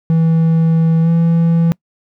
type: tone with pitch glide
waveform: triangle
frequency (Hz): 163.2 to 166.73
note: E3 to E3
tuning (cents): -17 to +20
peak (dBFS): -7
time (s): 0.1-1.72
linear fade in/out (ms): 0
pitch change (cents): +37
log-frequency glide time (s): 1.02-1.09
effects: noise-tail reverb RT60 0.1 s tail -25 dB re dry